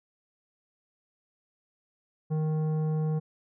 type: tone with tanh clipping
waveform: sine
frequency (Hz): 155.56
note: D#3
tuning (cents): 0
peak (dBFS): -27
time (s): 2.3-3.2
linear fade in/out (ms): 20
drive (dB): 11
effects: none